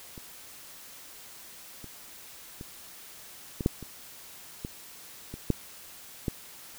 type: clicks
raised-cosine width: 3 ms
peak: -30 / -30 / -27 / -19 / -9 / -27 / -21 / -25 / -10 / -15 dBFS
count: 10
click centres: 0.178 / 1.843 / 2.611 / 3.608 / 3.661 / 3.827 / 4.649 / 5.34 / 5.503 / 6.282 s
effects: white hiss -48 dBFS RMS until 6.78 s